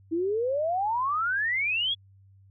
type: exponential sweep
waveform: sine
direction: up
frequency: 317.7 to 3422 Hz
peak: -24 dBFS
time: 0.11-1.95 s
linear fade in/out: 20 ms
effects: added 97 Hz sine -53 dBFS peak until 2.5 s